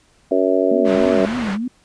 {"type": "harmonic tone", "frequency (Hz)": 93.7, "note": "F#2", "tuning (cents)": 22, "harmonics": [3, 4, 5, 6, 7], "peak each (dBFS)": [-20, -20, -20, -20, -20], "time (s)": [0.31, 1.26], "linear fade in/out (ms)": 5}
{"type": "tone with vibrato", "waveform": "sine", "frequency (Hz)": 220.7, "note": "A3", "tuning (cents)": 5, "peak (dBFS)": -20, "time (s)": [0.71, 1.68], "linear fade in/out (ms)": 5, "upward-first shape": "triangle", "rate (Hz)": 3.4, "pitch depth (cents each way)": 260}
{"type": "low-pass noise", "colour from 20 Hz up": "white", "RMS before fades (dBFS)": -28, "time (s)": [0.84, 1.58], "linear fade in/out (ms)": 50, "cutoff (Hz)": 1700, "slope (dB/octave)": 12}
{"effects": ["pink hiss -56 dBFS RMS until 1.84 s", "resampled to 22050 Hz"]}